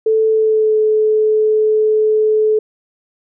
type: tone with pitch glide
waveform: sine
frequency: 440 to 431.4 Hz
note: A4 to A4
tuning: 0 to -34 cents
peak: -10 dBFS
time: 0.06-2.59 s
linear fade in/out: 5 ms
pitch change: -34 cents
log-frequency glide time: 0.28-0.78 s
effects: none